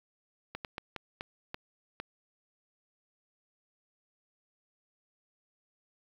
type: slowing click train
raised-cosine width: 0.3 ms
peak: -21 dBFS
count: 7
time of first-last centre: 0.55-2 s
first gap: 98 ms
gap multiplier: 1.36
effects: low-pass 5000 Hz 12 dB/octave + 8-bit